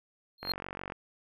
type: tone with exponential growth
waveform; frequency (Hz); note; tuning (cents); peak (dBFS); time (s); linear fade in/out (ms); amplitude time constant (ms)
triangle; 4215; C8; +12; -23; 0.38-0.52; 2; 30
type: click train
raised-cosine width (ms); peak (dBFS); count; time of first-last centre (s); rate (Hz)
0.5; -23; 24; 0.43-0.921; 46.8
effects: none